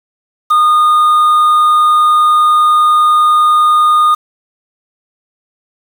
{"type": "tone with quantisation", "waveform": "triangle", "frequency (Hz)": 1225, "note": "D#6", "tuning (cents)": -27, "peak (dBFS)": -4, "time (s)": [0.5, 4.15], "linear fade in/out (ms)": 10, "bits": 5, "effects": []}